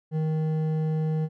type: tone with hard clipping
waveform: sine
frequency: 156.9 Hz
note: D#3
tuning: 15 cents sharp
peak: -25 dBFS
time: 0.11-1.29 s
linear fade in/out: 50 ms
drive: 8 dB
effects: none